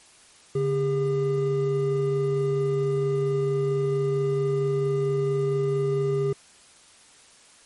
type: tone pair together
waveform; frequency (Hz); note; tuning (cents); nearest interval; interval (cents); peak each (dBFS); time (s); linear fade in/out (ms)
triangle; 142.48 / 403; C#3 / G4; +48 / +48; octave + tritone; 1800; -24 / -21; 0.55-6.33; 5
effects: white hiss -53 dBFS RMS until 7.65 s + MP3 48 kbps